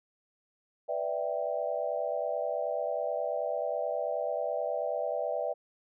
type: chord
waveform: sine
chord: E minor seventh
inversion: second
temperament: equal with one note detuned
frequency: 493.9 / 587.3 / 656.6 / 784 Hz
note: B4 / D5 / E5 / G5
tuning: 0 / 0 / -7 / 0 cents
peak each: -36 / -33 / -34 / -38 dBFS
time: 0.88-5.54 s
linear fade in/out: 20 ms
effects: none